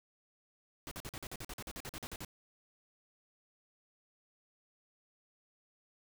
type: noise bursts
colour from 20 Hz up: pink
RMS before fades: -44 dBFS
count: 16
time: 0.87-2.248 s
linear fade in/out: 0 ms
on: 43 ms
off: 46 ms
effects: none